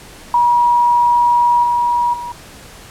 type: tone with level steps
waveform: sine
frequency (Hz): 960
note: B5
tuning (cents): -49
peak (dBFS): -9 / -12 / -23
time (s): 0.34-2.32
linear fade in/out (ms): 2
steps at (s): 1.63 / 2.13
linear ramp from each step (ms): 10
effects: pink hiss -38 dBFS RMS until 2.9 s + low-pass 12000 Hz 12 dB/octave